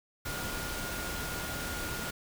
sine tone in noise, 1424 Hz, F6, 33 cents sharp, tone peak -41 dBFS, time 0.25-2.11 s, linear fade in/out 10 ms, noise pink, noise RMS -37 dBFS, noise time 0.25-2.11 s, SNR -7 dB, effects none

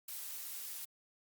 blue noise, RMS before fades -44 dBFS, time 0.08-0.85 s, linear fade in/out 5 ms, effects Opus 48 kbps

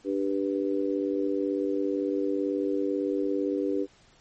sine chord, G major, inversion second, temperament just, 294 / 392 / 490 Hz, D4 / G4 / B4, +2 / 0 / -14 cents, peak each -28 / -29 / -31 dBFS, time 0.04-3.87 s, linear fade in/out 50 ms, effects pink hiss -59 dBFS RMS until 4.2 s + MP3 32 kbps

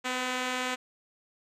5% pulse tone pair together, 253.5 / 491.1 Hz, B3 / B4, +45 / -10 cents, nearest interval major seventh, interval 1145 cents, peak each -18 / -29 dBFS, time 0.04-0.76 s, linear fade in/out 20 ms, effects low-pass 8000 Hz 12 dB/octave

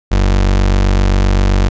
35% pulse tone, 47.68 Hz, G1, 47 cents flat, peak -7 dBFS, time 0.11-1.69 s, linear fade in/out 10 ms, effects resampled to 16000 Hz

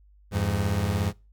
30% pulse beating tone pair, 84.8 / 101.8 Hz, E2 / G#2, +50 / -34 cents, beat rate 17 Hz, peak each -25 / -23 dBFS, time 0.31-1.13 s, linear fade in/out 50 ms, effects noise-tail reverb RT60 0.3 s tail -24 dB re dry + added 50 Hz sine -53 dBFS peak until 1.32 s

